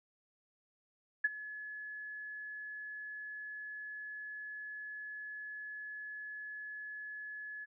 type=tone with ADSR envelope; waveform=sine; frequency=1705 Hz; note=G#6; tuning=45 cents sharp; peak=-24 dBFS; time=1.24-7.66 s; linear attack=8 ms; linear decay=29 ms; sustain=-18 dB; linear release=27 ms; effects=none